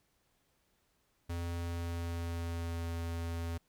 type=tone with pitch glide; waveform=square; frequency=85.5 to 84.03 Hz; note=F2 to E2; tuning=-36 to +34 cents; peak=-36 dBFS; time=1.29-3.58 s; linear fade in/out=10 ms; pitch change=-30 cents; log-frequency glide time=1.56-2.88 s; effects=pink hiss -75 dBFS RMS until 3.68 s